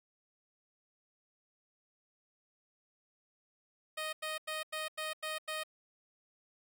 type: tone bursts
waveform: 10% pulse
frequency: 622.3 Hz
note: D#5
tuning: in tune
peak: -28 dBFS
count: 7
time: 3.97-5.636 s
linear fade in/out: 10 ms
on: 160 ms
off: 91 ms
effects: none